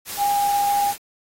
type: tone in noise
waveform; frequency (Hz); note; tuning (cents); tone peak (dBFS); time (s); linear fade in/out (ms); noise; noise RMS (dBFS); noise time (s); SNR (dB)
sine; 810; G#5; -43; -17; 0.17-0.94; 50; white; -31; 0.05-0.98; +11
effects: AAC 48 kbps